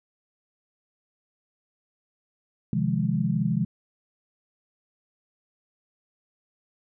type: chord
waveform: sine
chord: F minor seventh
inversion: second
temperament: equal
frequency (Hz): 130.81 / 155.56 / 174.61 / 207.7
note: C3 / Eb3 / F3 / Ab3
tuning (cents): 0 / 0 / 0 / 0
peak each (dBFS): -28 / -28 / -27 / -27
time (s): 2.73-3.65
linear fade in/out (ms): 2
effects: none